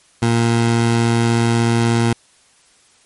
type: tone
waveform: 20% pulse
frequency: 116.54 Hz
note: A#2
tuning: in tune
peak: -8 dBFS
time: 0.22-2.13 s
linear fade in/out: 5 ms
effects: white hiss -53 dBFS RMS until 3.05 s + MP3 48 kbps